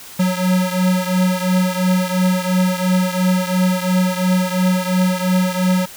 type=beating tone pair; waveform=square; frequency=182.7 / 185.6 Hz; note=F#3 / F#3; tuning=-22 / +6 cents; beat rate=2.9 Hz; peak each=-17 / -20 dBFS; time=0.19-5.86 s; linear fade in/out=10 ms; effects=white hiss -37 dBFS RMS until 5.96 s